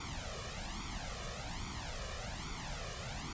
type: noise with flanger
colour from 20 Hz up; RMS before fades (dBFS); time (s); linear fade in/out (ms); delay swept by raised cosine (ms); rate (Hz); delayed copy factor
pink; -42; 0-3.33; 5; 0.87 to 1.73; 1.2; +0.85
effects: resampled to 16000 Hz